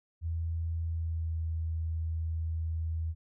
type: tone with pitch glide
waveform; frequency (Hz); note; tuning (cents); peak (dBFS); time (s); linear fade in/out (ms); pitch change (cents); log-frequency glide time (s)
sine; 82.5 to 81.13; E2 to E2; +2 to -27; -30; 0.21-3.15; 50; -29; 0.83-1.37
effects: none